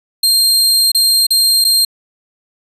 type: tone with dropouts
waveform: sawtooth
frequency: 4190 Hz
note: C8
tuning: 2 cents sharp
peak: -6 dBFS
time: 0.23-1.85 s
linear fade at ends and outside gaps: 5 ms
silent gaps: 0.918-0.947 / 1.268-1.305 / 1.643-1.648 s
effects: resampled to 32000 Hz